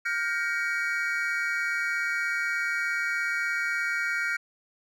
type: chord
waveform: triangle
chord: G half-diminished seventh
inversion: third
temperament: just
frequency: 1411.2 / 1568 / 1881.6 / 2258 Hz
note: F6 / G6 / Bb6 / Db7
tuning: +18 / 0 / +16 / +31 cents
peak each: -28 / -31 / -31 / -30 dBFS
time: 0.05-4.37 s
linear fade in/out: 10 ms
effects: none